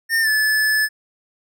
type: tone with pitch glide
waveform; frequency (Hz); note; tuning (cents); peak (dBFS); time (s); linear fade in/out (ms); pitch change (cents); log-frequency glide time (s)
square; 1819 to 1732.8; A#6 to A6; -43 to -27; -16; 0.09-0.89; 50; -84; 0.21-0.29
effects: none